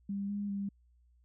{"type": "tone with pitch steps", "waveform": "sine", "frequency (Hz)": [199.3, 203.6, 199.3], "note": ["G3", "G#3", "G3"], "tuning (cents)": [29, -34, 29], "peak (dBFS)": -33, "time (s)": [0.09, 0.69], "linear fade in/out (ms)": 5, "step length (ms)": 200, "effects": ["added 60 Hz sine -63 dBFS peak until 1.24 s"]}